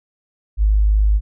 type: tone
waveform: sine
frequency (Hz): 51.91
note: G#1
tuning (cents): 0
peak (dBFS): -11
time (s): 0.57-1.21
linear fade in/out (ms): 50
effects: none